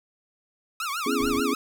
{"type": "tone with vibrato", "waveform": "sawtooth", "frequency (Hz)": 1244.5, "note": "D#6", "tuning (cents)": 0, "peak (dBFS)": -24, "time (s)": [0.8, 1.55], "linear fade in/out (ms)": 2, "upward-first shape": "triangle", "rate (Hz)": 6.8, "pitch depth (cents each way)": 260}
{"type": "chord", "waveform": "sine", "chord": "C# minor seventh", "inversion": "third", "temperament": "just", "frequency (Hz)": [249.5, 277.2, 332.6, 415.8], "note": ["B3", "C#4", "E4", "G#4"], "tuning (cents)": [18, 0, 16, 2], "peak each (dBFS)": [-29, -27, -31, -28], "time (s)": [1.06, 1.54], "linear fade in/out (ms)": 5}
{"type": "noise", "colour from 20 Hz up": "brown", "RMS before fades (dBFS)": -38, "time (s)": [1.2, 1.4], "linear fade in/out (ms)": 5}
{"effects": []}